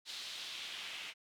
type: noise with band-pass filter sweep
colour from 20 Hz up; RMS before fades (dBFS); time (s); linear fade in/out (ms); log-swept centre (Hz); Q
pink; -45; 0.05-1.14; 50; 4100 to 2700; 2.4
effects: none